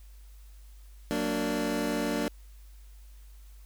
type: chord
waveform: 25% pulse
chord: Gb augmented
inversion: none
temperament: equal with one note detuned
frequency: 185 / 230.8 / 293.7 Hz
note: Gb3 / Bb3 / D4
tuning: 0 / -17 / 0 cents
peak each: -32 / -28 / -27 dBFS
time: 1.11-2.28 s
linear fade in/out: 0 ms
effects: added 50 Hz sine -47 dBFS peak until 3.65 s + white hiss -63 dBFS RMS until 3.65 s